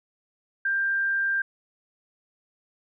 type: tone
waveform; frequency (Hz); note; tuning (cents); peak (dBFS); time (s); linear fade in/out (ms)
sine; 1587; G6; +21; -22; 0.65-1.42; 5
effects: none